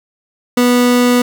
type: tone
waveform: 30% pulse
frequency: 245.4 Hz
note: B3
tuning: 11 cents flat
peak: -6 dBFS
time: 0.57-1.22 s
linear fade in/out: 5 ms
effects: none